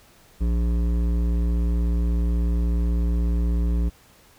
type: tone with hard clipping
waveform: sine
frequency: 58.2 Hz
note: A#1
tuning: 2 cents flat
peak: -21 dBFS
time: 0.4-3.9 s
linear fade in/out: 20 ms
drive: 12 dB
effects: pink hiss -54 dBFS RMS until 4.38 s